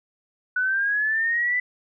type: linear sweep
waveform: sine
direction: up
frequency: 1476 to 2000 Hz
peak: -20 dBFS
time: 0.56-1.6 s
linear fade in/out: 5 ms
effects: none